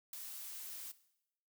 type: noise with ADSR envelope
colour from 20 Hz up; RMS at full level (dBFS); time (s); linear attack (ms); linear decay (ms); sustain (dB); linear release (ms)
blue; -41; 0.13-0.92; 4; 3; -6; 10
effects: noise-tail reverb RT60 0.8 s tail -17 dB re dry